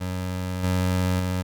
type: tone with level steps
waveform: 25% pulse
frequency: 91.6 Hz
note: F#2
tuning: 17 cents flat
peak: -23 / -17 / -20 dBFS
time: 0-1.43 s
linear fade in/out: 20 ms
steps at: 0.63 / 1.19 s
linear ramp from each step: 10 ms
effects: none